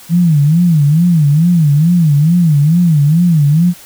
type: tone with vibrato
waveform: sine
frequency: 159.2 Hz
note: D#3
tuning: 40 cents sharp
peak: -6 dBFS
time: 0.09-3.74 s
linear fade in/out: 50 ms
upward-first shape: sine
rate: 2.3 Hz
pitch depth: 190 cents each way
effects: white hiss -37 dBFS RMS until 3.85 s